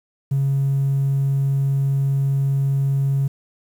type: tone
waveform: triangle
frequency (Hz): 137.5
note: C#3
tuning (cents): -14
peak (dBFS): -13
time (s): 0.31-3.28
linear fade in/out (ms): 10
effects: tanh soft clip ceiling -13 dBFS + 8-bit